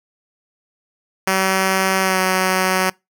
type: tone with pitch glide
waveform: 5% pulse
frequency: 190.4 to 186.81 Hz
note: F#3 to F#3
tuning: +50 to +17 cents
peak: -4 dBFS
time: 1.27-2.9 s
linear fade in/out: 5 ms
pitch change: -33 cents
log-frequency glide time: 2.01-2.19 s
effects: noise-tail reverb RT60 0.2 s tail -24 dB re dry